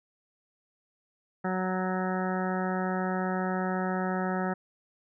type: harmonic tone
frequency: 185.6 Hz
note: F#3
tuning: 6 cents sharp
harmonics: 1 / 2 / 3 / 4 / 5 / 7 / 8 / 9 / 10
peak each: -30 / -35 / -37 / -35 / -39 / -38 / -42 / -42 / -43 dBFS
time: 1.44-4.54 s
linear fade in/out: 10 ms
effects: none